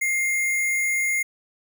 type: tone with sample-and-hold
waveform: sine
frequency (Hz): 2112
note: C7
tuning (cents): +16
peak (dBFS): -20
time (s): 0.01-1.23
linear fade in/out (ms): 10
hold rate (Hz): 8820
effects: none